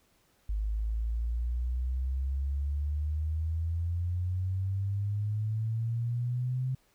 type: exponential sweep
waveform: sine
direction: up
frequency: 51.4 to 130.81 Hz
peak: -28 dBFS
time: 0.49-6.75 s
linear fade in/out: 5 ms
effects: pink hiss -68 dBFS RMS until 6.94 s